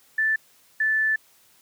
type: tone pair in turn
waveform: sine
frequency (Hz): 1760 / 1752.7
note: A6 / A6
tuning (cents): 0 / -7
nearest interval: unison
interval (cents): 7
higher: first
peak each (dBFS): -19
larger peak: neither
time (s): 0.18-0.36 / 0.8-1.16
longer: second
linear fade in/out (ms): 5
effects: white hiss -58 dBFS RMS until 1.61 s + high-pass 80 Hz 12 dB/octave